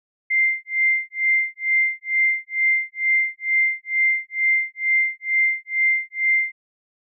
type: tone with tremolo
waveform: sine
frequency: 2093 Hz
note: C7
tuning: in tune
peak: -14 dBFS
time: 0.3-6.52 s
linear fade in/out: 10 ms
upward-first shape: sine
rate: 2.2 Hz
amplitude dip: 100%
effects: none